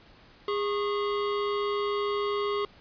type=tone pair together; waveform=square; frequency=409.4 / 1093 Hz; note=G#4 / C#6; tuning=-25 / -25 cents; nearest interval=octave + perfect fourth; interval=1700 cents; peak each=-28 / -34 dBFS; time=0.48-2.65 s; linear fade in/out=2 ms; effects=pink hiss -55 dBFS RMS until 2.8 s + resampled to 11025 Hz